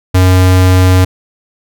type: tone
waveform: square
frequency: 92.3 Hz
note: F#2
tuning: 4 cents flat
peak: -5 dBFS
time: 0.14-1.05 s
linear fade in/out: 10 ms
effects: none